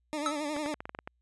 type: tone with vibrato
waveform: 20% pulse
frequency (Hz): 297.6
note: D4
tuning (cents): +23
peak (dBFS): -27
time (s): 0.13-0.74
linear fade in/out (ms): 0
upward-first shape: sine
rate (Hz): 11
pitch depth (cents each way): 70
type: tone with exponential decay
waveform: square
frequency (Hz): 1296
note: E6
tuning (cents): -30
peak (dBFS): -25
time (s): 0.26-0.41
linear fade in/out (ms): 1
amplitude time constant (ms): 31
type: clicks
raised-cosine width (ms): 0.5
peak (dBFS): -23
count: 9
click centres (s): 0.565 / 0.661 / 0.742 / 0.805 / 0.855 / 0.894 / 0.949 / 0.989 / 1.075
effects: added 60 Hz sine -70 dBFS peak until 1.21 s + resampled to 24000 Hz